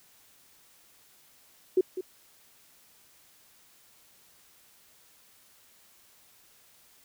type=tone with echo; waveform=sine; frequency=370.2 Hz; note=F#4; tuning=1 cent sharp; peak=-18 dBFS; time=1.77-1.81 s; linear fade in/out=5 ms; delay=200 ms; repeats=1; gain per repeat=-12 dB; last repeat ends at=2.01 s; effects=white hiss -60 dBFS RMS until 7.04 s